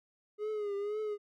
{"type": "tone with vibrato", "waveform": "triangle", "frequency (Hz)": 415.3, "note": "G#4", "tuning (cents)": 0, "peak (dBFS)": -31, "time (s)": [0.38, 1.18], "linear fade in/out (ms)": 50, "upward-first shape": "triangle", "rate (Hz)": 2, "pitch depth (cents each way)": 77, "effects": []}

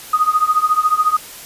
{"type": "tone with tremolo", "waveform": "sine", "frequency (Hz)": 1244.5, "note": "D#6", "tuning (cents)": 0, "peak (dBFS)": -8, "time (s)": [0.13, 1.17], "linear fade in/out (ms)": 5, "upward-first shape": "triangle", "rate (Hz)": 14, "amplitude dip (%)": 95, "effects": ["white hiss -35 dBFS RMS until 1.45 s", "resampled to 32000 Hz"]}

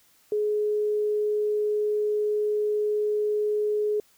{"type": "tone", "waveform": "sine", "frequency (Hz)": 420.9, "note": "G#4", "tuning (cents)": 23, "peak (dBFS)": -22, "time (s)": [0.32, 4], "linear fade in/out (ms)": 2, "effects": ["white hiss -61 dBFS RMS until 4.17 s"]}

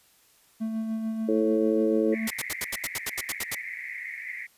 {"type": "tone with tremolo", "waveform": "triangle", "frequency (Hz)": 221.8, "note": "A3", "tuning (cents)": 14, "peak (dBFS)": -24, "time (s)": [0.6, 2.29], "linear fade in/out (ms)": 20, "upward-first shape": "sine", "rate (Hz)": 6.8, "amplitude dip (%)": 35}
{"type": "harmonic tone", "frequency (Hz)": 109.4, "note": "A2", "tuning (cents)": -9, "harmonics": [3, 4, 5], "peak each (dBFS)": [-25, -25, -29], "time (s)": [1.28, 2.15], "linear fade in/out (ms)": 10}
{"type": "band-pass noise", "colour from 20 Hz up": "pink", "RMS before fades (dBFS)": -37, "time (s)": [2.12, 4.47], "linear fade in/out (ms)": 20, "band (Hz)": [1900, 2200], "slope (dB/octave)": 96}
{"type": "noise bursts", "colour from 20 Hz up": "white", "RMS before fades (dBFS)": -29, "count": 12, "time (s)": [2.27, 3.549], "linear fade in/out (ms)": 5, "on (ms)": 36, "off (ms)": 77}
{"effects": ["white hiss -61 dBFS RMS until 4.57 s", "resampled to 32000 Hz"]}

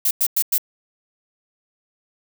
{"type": "noise bursts", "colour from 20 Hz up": "violet", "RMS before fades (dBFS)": -18, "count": 4, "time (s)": [0.05, 0.581], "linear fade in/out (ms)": 5, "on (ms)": 60, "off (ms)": 97, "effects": []}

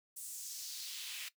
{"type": "noise with high-pass filter sweep", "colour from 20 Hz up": "pink", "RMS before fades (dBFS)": -45, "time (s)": [0.16, 1.29], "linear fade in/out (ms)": 10, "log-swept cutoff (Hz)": [9000, 2400], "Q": 1.9, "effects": ["noise-tail reverb RT60 0.1 s tail -17 dB re dry"]}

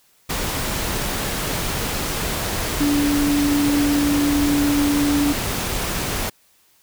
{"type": "tone in noise", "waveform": "sine", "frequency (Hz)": 288.8, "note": "D4", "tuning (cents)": -29, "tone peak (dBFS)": -16, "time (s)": [2.8, 5.33], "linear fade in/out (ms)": 10, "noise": "pink", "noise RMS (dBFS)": -24, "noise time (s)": [0.29, 6.3], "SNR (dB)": 5, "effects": ["white hiss -58 dBFS RMS until 6.82 s"]}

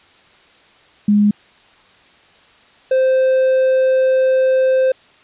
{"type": "tone pair in turn", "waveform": ["sine", "triangle"], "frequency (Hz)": [207, 521.6], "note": ["G#3", "C5"], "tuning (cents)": [-5, -5], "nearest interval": "octave + major third", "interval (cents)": 1600, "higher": "second", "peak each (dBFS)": -9, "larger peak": "neither", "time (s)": [[1.08, 1.31], [2.91, 4.92]], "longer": "second", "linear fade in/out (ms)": 5, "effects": ["white hiss -49 dBFS RMS until 5.23 s", "resampled to 8000 Hz"]}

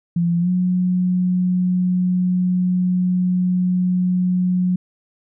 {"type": "tone with pitch glide", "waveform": "sine", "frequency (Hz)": [171.3, 181.49], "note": ["F3", "F#3"], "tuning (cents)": [-33, -33], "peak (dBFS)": -15, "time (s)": [0.16, 4.76], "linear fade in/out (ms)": 5, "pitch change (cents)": 100, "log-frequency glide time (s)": [0.4, 0.49], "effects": []}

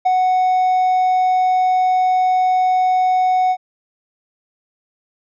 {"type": "tone with ADSR envelope", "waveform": "triangle", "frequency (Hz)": 740, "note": "F#5", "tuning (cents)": 0, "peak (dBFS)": -7, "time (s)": [0.05, 3.57], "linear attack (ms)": 16, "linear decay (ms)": 15, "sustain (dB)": -3, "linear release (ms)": 61, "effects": ["tanh soft clip ceiling -5 dBFS", "resampled to 16000 Hz"]}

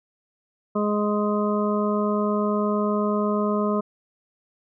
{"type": "harmonic tone", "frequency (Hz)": 208.4, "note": "G#3", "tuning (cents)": 6, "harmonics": [1, 2, 3, 5, 6], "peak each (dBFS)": [-23, -26, -28, -30, -31], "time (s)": [0.75, 3.81], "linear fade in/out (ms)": 10, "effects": []}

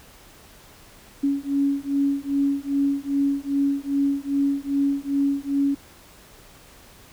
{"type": "beating tone pair", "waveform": "sine", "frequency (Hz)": [278.4, 280.9], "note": ["C#4", "C#4"], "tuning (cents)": [8, 23], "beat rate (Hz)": 2.5, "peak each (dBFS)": [-23, -23], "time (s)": [1.23, 5.75], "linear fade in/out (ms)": 10, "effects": ["pink hiss -49 dBFS RMS until 7.12 s"]}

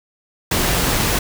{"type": "noise", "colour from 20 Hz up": "pink", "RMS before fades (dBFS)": -18, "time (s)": [0.51, 1.19], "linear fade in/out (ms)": 5, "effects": []}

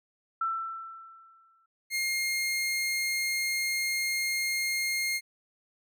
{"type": "tone with exponential decay", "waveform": "sine", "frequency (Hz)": 1336, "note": "E6", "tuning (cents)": 23, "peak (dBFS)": -25, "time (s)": [0.41, 1.66], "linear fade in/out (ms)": 5, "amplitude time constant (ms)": 270}
{"type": "tone", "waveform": "sawtooth", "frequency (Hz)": 2130, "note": "C7", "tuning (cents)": 30, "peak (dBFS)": -24, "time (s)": [1.9, 5.21], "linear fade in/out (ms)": 50}
{"effects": []}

